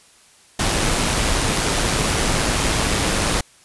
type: noise with amplitude modulation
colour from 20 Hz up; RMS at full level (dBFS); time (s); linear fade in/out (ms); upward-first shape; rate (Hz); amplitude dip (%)
pink; -18; 0.59-3.41; 5; sine; 108; 30
effects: white hiss -51 dBFS RMS until 3.64 s + resampled to 24000 Hz